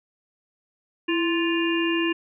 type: harmonic tone with a mistuned harmonic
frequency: 349.2 Hz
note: F4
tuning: in tune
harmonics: 1 / 3 / 5 / 7 / 8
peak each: -22 / -33 / -31 / -32 / -29 dBFS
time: 1.08-2.13 s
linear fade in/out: 10 ms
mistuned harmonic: 1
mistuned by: -79 cents
effects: none